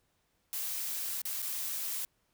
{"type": "noise with dropouts", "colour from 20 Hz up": "blue", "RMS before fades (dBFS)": -36, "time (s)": [0.53, 2.05], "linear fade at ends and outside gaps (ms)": 0, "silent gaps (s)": [[1.217, 1.253], [1.419, 1.426]], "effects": ["pink hiss -75 dBFS RMS until 2.33 s"]}